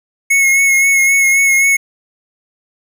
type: tone with vibrato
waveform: square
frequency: 2182 Hz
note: C#7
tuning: 28 cents flat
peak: -9 dBFS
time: 0.3-1.77 s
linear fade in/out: 10 ms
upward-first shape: sine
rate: 3.8 Hz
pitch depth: 25 cents each way
effects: 8-bit